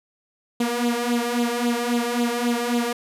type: tone with flanger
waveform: sawtooth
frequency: 239.1 Hz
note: A#3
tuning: 44 cents sharp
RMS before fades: -23 dBFS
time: 0.6-2.93 s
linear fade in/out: 5 ms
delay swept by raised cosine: 0.26 to 2.56 ms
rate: 3.7 Hz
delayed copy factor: +0.7
effects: resampled to 32000 Hz